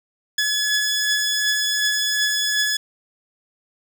15% pulse beating tone pair, 1699 / 1701.7 Hz, G#6 / G#6, +39 / +42 cents, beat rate 2.7 Hz, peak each -21 / -13 dBFS, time 0.38-2.77 s, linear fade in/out 5 ms, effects none

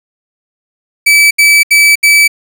40% pulse tone bursts, 2303 Hz, D7, 34 cents flat, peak -3 dBFS, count 4, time 1.06-2.279 s, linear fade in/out 10 ms, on 250 ms, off 73 ms, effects none

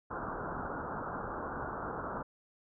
white low-pass noise, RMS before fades -39 dBFS, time 0.1-2.23 s, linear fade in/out 10 ms, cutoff 1500 Hz, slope 96 dB/octave, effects none

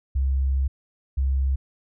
sine tone pair in turn, 67 / 67 Hz, C2 / C2, +42 / +42 cents, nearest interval unison, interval 0 cents, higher neither, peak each -19 / -19 dBFS, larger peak neither, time 0.15-0.68 / 1.17-1.56 s, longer first, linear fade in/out 10 ms, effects none

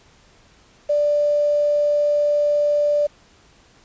sine tone with quantisation, 587.3 Hz, D5, in tune, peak -15 dBFS, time 0.89-3.07 s, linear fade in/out 10 ms, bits 7, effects pink hiss -53 dBFS RMS until 3.84 s + resampled to 16000 Hz

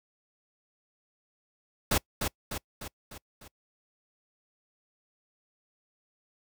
pink noise with echo, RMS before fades -25 dBFS, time 1.91-1.98 s, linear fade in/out 5 ms, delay 300 ms, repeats 5, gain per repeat -5 dB, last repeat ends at 3.48 s, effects noise-tail reverb RT60 0.1 s tail -25 dB re dry

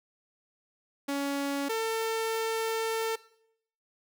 sawtooth tone pair in turn, 280.6 / 448.5 Hz, C#4 / A4, +21 / +33 cents, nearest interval minor sixth, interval 812 cents, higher second, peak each -25 / -24 dBFS, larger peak second, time 1.08-1.69 / 1.69-3.16 s, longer second, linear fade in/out 10 ms, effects noise-tail reverb RT60 0.7 s tail -20 dB re dry

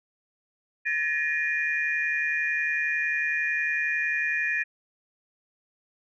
sine tone cluster, 1721 / 1872 / 2433 Hz, A6 / A#6 / D#7, -39 / +7 / -39 cents, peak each -28 dBFS, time 0.85-4.64 s, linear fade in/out 20 ms, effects tanh soft clip ceiling -14 dBFS

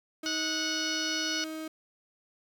35% pulse tone, 315.6 Hz, D#4, 25 cents sharp, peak -34 dBFS, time 0.23-1.68 s, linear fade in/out 5 ms
harmonic tone, 735 Hz, F#5, 12 cents flat, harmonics 2 / 3 / 4 / 5 / 6 / 7 / 8, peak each -36 / -40 / -36 / -41 / -37 / -37 / -38 dBFS, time 0.26-1.44 s, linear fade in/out 0 ms
effects none

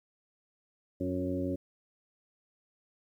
harmonic tone with a mistuned harmonic, 91.9 Hz, F#2, 11 cents flat, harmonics 1 / 2 / 3 / 4 / 5 / 6, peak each -38 / -39 / -33 / -38 / -46 / -38 dBFS, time 1-1.56 s, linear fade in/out 10 ms, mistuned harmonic 4, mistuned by -32 cents, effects 11-bit

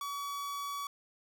45% pulse tone, 1136 Hz, C#6, 42 cents sharp, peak -36 dBFS, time 0.01-0.87 s, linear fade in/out 2 ms, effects none

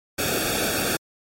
pink noise with comb filter, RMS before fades -24 dBFS, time 0.18-0.97 s, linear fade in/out 10 ms, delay 0.99 ms, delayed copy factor -1, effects MP3 64 kbps

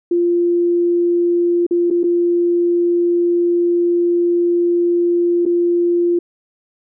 sine tone with dropouts, 347 Hz, F4, 11 cents flat, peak -12 dBFS, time 0.11-6.19 s, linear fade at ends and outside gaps 5 ms, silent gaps 1.666-1.709 / 1.903-1.909 / 2.033-2.039 / 5.454-5.461 s, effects none

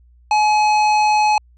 triangle tone with hard clipping, 848 Hz, G#5, 36 cents sharp, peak -14 dBFS, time 0.31-1.38 s, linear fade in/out 2 ms, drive 16 dB, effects added 60 Hz sine -47 dBFS peak until 1.57 s + resampled to 22050 Hz

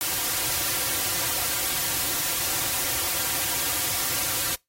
white noise with comb filter, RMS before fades -26 dBFS, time 0.01-4.55 s, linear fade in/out 0 ms, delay 4.7 ms, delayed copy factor -0.85, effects noise-tail reverb RT60 0.2 s tail -25 dB re dry + AAC 48 kbps

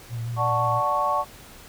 sine tone with vibrato, 116.6 Hz, A#2, 1 cent sharp, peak -27 dBFS, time 0.09-0.82 s, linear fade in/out 50 ms, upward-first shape square, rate 6 Hz, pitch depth 27 cents each way
sine chord, D major seventh, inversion none, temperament equal, 587.3 / 740 / 880 / 1108.7 Hz, D5 / F#5 / A5 / C#6, 0 / 0 / 0 / 0 cents, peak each -28 / -28 / -27 / -23 dBFS, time 0.36-1.25 s, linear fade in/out 50 ms
effects pink hiss -46 dBFS RMS until 1.68 s

